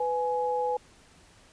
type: tone pair together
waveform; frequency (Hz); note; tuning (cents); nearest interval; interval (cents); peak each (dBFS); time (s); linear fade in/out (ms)
sine; 498.2 / 837.9; B4 / G#5; +15 / +15; major sixth; 900; -28; 0-0.77; 5
effects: pink hiss -57 dBFS RMS until 1.52 s + resampled to 22050 Hz